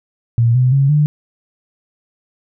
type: tone with pitch steps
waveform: sine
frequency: 117 / 126.85 / 137.54 / 149.12 Hz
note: A#2 / B2 / C#3 / D3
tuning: +7 / +47 / -13 / +27 cents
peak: -9 dBFS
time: 0.38-1.06 s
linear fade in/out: 0 ms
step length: 170 ms
effects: none